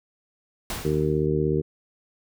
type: noise with exponential decay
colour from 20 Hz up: pink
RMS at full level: -28 dBFS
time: 0.7-1.26 s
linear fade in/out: 1 ms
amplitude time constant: 120 ms
type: harmonic tone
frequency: 76.5 Hz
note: D#2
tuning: 29 cents flat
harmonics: 1 / 2 / 3 / 4 / 5 / 6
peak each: -32 / -25 / -33 / -29 / -25 / -28 dBFS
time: 0.84-1.62 s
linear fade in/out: 20 ms
effects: none